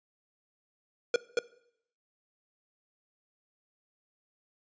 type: tone with echo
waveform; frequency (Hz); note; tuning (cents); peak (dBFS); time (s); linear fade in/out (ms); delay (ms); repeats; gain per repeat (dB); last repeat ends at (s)
square; 478.9; A#4; +47; -22; 1.14-1.16; 2; 230; 1; -2; 1.39
effects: noise-tail reverb RT60 0.7 s tail -20 dB re dry + resampled to 16000 Hz